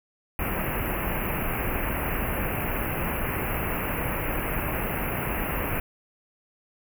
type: band-stop noise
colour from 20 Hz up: pink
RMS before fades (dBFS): -28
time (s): 0.39-5.8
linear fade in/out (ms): 2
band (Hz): 2800 to 11000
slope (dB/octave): 96
effects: none